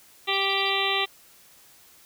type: harmonic tone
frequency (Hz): 392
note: G4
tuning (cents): 0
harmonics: 1 / 2 / 3 / 5 / 6 / 7 / 8 / 9 / 10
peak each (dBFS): -31 / -31 / -31 / -31 / -31 / -31 / -31 / -31 / -31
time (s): 0.27-1.06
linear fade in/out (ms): 20
type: tone bursts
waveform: sine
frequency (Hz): 4699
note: D8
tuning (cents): 0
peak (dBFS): -39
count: 5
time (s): 0.33-0.698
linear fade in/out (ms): 5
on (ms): 44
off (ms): 37
effects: white hiss -54 dBFS RMS until 2.05 s